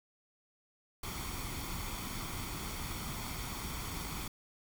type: noise with comb filter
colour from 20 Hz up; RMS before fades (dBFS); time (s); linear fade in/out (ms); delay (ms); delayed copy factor
pink; -40; 1.03-4.28; 5; 0.89; +0.55
effects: none